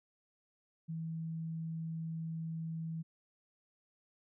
sine tone, 162.5 Hz, E3, 24 cents flat, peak -37 dBFS, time 0.88-3.03 s, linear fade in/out 20 ms, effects none

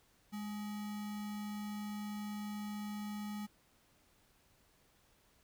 sine tone with sample-and-hold, 207.7 Hz, G#3, in tune, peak -39 dBFS, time 0.32-3.47 s, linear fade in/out 20 ms, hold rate 1050 Hz, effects pink hiss -70 dBFS RMS until 5.43 s

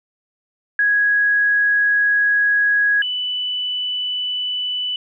sine tone pair in turn, 1661.2 / 2983 Hz, G#6 / F#7, 0 / +13 cents, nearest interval minor seventh, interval 1013 cents, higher second, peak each -13 / -20 dBFS, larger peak first, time 0.79-3.02 / 3.02-4.96 s, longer first, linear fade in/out 2 ms, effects none

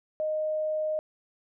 sine tone, 619 Hz, D#5, 9 cents flat, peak -26 dBFS, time 0.2-0.99 s, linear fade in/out 0 ms, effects none

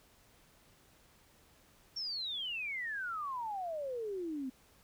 sine exponential sweep, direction down, 5580 to 251.1 Hz, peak -36 dBFS, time 1.96-4.5 s, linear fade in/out 10 ms, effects pink hiss -65 dBFS RMS until 4.83 s

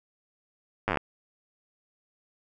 slowing click train, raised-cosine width 0.5 ms, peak -11 dBFS, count 9, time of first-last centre 0.88-0.972 s, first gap 9 ms, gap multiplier 1.07, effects none

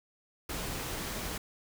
pink noise, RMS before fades -37 dBFS, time 0.49-1.38 s, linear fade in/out 5 ms, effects none

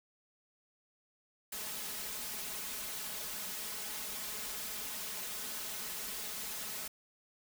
white noise with comb filter, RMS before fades -41 dBFS, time 1.52-6.88 s, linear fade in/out 5 ms, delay 4.7 ms, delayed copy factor +0.85, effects none

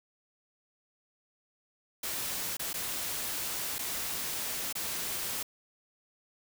white noise with dropouts, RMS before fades -35 dBFS, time 2.03-5.43 s, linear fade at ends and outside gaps 5 ms, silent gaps 2.57-2.594 / 2.731-2.74 / 3.784-3.79 / 4.727-4.752 s, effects none

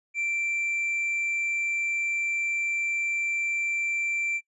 triangle tone, 2349 Hz, D7, in tune, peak -24 dBFS, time 0.14-4.41 s, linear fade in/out 50 ms, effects noise-tail reverb RT60 0.1 s tail -25 dB re dry + resampled to 24000 Hz

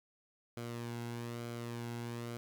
sawtooth tone with flanger, 118.3 Hz, A#2, 26 cents sharp, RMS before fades -42 dBFS, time 0.57-2.37 s, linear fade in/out 0 ms, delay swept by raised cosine 1.1 to 1.69 ms, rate 1.1 Hz, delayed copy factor -0.5, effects none

